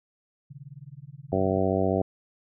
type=tone with tremolo; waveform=sine; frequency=140 Hz; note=C#3; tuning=18 cents sharp; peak=-37 dBFS; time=0.5-1.6 s; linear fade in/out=10 ms; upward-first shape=sine; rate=19 Hz; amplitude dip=100%
type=harmonic tone; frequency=95.2 Hz; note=F#2; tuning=50 cents sharp; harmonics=1 / 2 / 3 / 4 / 5 / 6 / 7 / 8; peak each=-30 / -29 / -30 / -29 / -30 / -31 / -29 / -35 dBFS; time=1.32-2.02 s; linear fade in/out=5 ms
effects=none